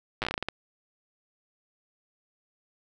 slowing click train, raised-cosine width 0.3 ms, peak -13 dBFS, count 11, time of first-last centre 0.22-0.486 s, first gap 8 ms, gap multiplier 1.25, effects none

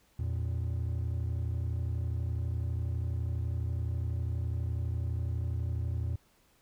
triangle tone pair together, 82.5 / 114.57 Hz, E2 / A#2, +2 / -30 cents, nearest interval tritone, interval 568 cents, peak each -29 / -31 dBFS, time 0.19-6.16 s, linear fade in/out 5 ms, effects tanh soft clip ceiling -24 dBFS + pink hiss -67 dBFS RMS until 6.61 s

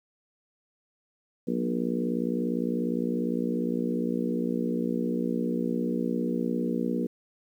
harmonic tone with a mistuned harmonic, 59.9 Hz, A#1, 48 cents sharp, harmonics 3 / 4 / 5 / 6 / 7 / 8, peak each -32 / -29 / -33 / -36 / -36 / -35 dBFS, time 1.47-7.07 s, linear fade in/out 10 ms, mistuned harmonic 3, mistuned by +25 cents, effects 10-bit

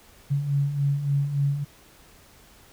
sine beating tone pair, 138.59 / 142.09 Hz, C#3 / C#3, 0 / +43 cents, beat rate 3.5 Hz, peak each -29 / -22 dBFS, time 0.3-1.65 s, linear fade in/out 20 ms, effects pink hiss -53 dBFS RMS until 2.72 s

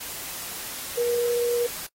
sine tone in noise, 478 Hz, A#4, 43 cents sharp, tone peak -21 dBFS, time 0.97-1.67 s, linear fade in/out 10 ms, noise white, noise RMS -35 dBFS, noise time 0-1.87 s, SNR +11 dB, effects noise-tail reverb RT60 0.1 s tail -23 dB re dry + AAC 48 kbps

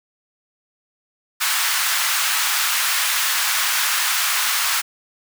pink high-pass noise, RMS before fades -20 dBFS, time 1.4-4.82 s, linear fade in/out 20 ms, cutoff 1100 Hz, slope 24 dB/octave, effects none

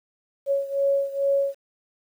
sine beating tone pair, 554.4 / 556.7 Hz, C#5 / C#5, 0 / +7 cents, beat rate 2.3 Hz, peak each -22 / -25 dBFS, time 0.46-1.55 s, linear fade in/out 50 ms, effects 9-bit

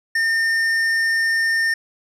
sine tone with tanh clipping, 1815 Hz, A#6, 47 cents flat, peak -18 dBFS, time 0.15-1.74 s, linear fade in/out 5 ms, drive 10 dB, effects none

